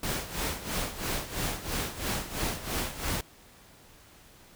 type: noise with tremolo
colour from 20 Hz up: pink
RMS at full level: -30 dBFS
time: 0.03-3.21 s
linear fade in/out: 2 ms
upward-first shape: sine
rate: 3 Hz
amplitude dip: 75%
effects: pink hiss -55 dBFS RMS until 4.55 s